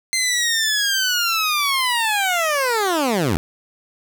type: linear sweep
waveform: 15% pulse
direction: down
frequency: 2086 to 69.6 Hz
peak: -11 dBFS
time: 0.13-3.37 s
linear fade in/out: 0 ms
effects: none